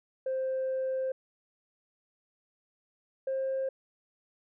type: tone pair in turn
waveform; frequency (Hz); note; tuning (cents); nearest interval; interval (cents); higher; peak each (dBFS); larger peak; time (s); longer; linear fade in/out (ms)
sine; 524 / 531.9; C5 / C5; +2 / +28; unison; 26; second; -27; neither; 0.26-1.12 / 3.27-3.69; first; 5
effects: tanh soft clip ceiling -26 dBFS